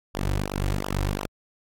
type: tone with flanger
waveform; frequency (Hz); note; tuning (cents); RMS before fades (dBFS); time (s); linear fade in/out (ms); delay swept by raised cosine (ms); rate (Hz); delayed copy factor
sawtooth; 49; G1; 0; -27; 0.14-1.27; 10; 0.45 to 4.85; 2.8; -0.9
effects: AAC 48 kbps